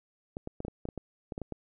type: clicks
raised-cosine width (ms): 2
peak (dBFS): -23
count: 12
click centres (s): 0.369 / 0.474 / 0.604 / 0.65 / 0.682 / 0.854 / 0.888 / 0.977 / 1.322 / 1.379 / 1.417 / 1.523
effects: none